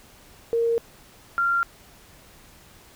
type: tone pair in turn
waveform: sine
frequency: 463.6 / 1383.6 Hz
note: A#4 / F6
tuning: -10 / -17 cents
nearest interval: octave + perfect fifth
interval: 1893 cents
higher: second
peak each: -19 dBFS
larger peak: neither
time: 0.53-0.78 / 1.38-1.63 s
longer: neither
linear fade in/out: 0 ms
effects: pink hiss -51 dBFS RMS until 2.95 s